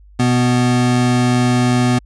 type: tone pair together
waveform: square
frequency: 124.1 / 246.9 Hz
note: B2 / B3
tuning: +9 / 0 cents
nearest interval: octave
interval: 1191 cents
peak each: -16 / -15 dBFS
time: 0.19-1.99 s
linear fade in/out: 10 ms
effects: added 50 Hz sine -41 dBFS peak until 2.05 s + resampled to 22050 Hz